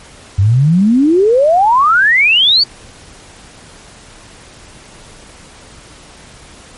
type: exponential sweep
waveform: sine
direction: up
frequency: 92 to 4656 Hz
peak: -6 dBFS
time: 0.38-2.64 s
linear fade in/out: 10 ms
effects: pink hiss -38 dBFS RMS until 6.77 s + MP3 48 kbps